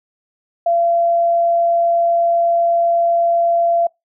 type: tone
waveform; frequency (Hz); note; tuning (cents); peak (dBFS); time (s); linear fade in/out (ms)
sine; 682; F5; -41; -12; 0.66-3.87; 5
effects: noise-tail reverb RT60 0.2 s tail -26 dB re dry